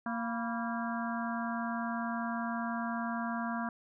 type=harmonic tone with a mistuned harmonic; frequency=231.3 Hz; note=A#3; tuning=13 cents flat; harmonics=1 / 3 / 4 / 5 / 6 / 7; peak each=-35 / -40 / -41 / -42 / -43 / -43 dBFS; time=0.06-3.69 s; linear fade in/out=2 ms; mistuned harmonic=4; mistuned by=+94 cents; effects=none